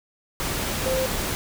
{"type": "tone in noise", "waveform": "sine", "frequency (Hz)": 522, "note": "C5", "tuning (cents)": -4, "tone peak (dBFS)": -22, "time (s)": [0.86, 1.06], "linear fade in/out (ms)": 0, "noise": "pink", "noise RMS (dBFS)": -27, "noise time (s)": [0.4, 1.35], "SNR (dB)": 2, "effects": []}